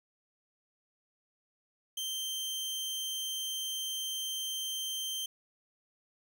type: tone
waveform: sawtooth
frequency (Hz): 3136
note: G7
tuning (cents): 0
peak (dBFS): -31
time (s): 1.97-5.26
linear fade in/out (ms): 5
effects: none